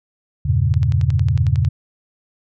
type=chord; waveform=sine; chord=E diminished seventh; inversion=none; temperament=equal; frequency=82.41 / 98 / 116.54 / 138.59 Hz; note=E2 / G2 / Bb2 / Db3; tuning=0 / 0 / 0 / 0 cents; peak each=-19 dBFS; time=0.45-1.69 s; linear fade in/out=10 ms
type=click train; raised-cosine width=0.2 ms; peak=-17 dBFS; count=11; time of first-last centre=0.74-1.649 s; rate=11 Hz
effects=none